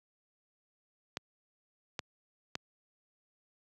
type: clicks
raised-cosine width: 0.2 ms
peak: -17 dBFS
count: 3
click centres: 1.171 / 1.992 / 2.554 s
effects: high-pass 100 Hz 12 dB/octave